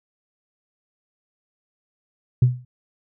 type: tone with exponential decay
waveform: sine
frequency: 124.6 Hz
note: B2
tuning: 16 cents sharp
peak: -7 dBFS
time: 2.42-2.65 s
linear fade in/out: 5 ms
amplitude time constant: 49 ms
effects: tanh soft clip ceiling -7 dBFS